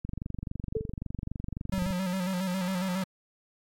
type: click train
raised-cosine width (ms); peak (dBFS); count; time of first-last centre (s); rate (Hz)
5; -22; 45; 0.05-1.907; 23.7
type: tone with exponential decay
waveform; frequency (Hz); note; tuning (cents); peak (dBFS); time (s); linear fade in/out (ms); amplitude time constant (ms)
sine; 440; A4; 0; -24; 0.75-0.92; 5; 35
type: tone with vibrato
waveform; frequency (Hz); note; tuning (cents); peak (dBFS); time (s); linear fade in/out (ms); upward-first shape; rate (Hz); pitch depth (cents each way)
square; 185; F#3; 0; -29; 1.72-3.04; 5; square; 7.3; 54
effects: AAC 48 kbps